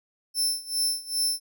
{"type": "tone with tremolo", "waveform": "25% pulse", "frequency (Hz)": 5320, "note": "E8", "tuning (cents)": 15, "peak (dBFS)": -17, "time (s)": [0.34, 1.4], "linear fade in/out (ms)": 50, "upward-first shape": "sine", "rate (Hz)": 2.5, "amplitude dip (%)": 90, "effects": []}